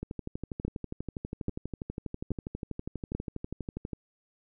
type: two click trains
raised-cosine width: 3 ms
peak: -22 / -18 dBFS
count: 49 / 4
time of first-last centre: 0.03-3.932 / 0.65-3.15 s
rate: 12.3 / 1.2 Hz
effects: none